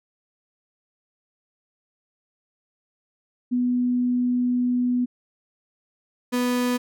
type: tone pair in turn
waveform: sine / 35% pulse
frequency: 246.9 / 246.9 Hz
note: B3 / B3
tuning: 0 / 0 cents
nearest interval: unison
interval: 0 cents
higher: neither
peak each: -19 dBFS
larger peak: neither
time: 3.51-5.06 / 6.32-6.78 s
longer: first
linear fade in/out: 20 ms
effects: none